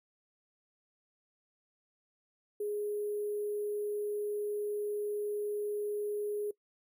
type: tone with sample-and-hold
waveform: sine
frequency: 415.3 Hz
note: G#4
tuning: in tune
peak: -32 dBFS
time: 2.6-6.51 s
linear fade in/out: 5 ms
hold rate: 11025 Hz
effects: noise-tail reverb RT60 0.1 s tail -21 dB re dry